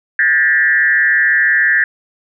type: tone with frequency modulation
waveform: sine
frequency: 1760 Hz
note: A6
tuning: in tune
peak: -9 dBFS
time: 0.19-1.84 s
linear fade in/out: 2 ms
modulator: 146 Hz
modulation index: 1.1
effects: none